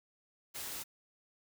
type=noise; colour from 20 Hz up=white; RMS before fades=-42 dBFS; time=0.54-0.84 s; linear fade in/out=20 ms; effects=none